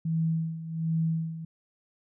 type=tone with tremolo; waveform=sine; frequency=162.4 Hz; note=E3; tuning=26 cents flat; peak=-23 dBFS; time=0.05-1.45 s; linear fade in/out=5 ms; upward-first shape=sine; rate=1.3 Hz; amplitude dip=75%; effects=none